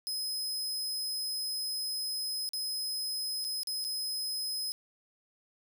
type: tone with dropouts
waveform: sawtooth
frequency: 5080 Hz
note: D#8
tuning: 35 cents sharp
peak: -30 dBFS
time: 0.07-4.72 s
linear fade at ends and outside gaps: 0 ms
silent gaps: 2.49-2.534 / 3.443-3.448 / 3.633-3.672 / 3.842-3.848 s
effects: none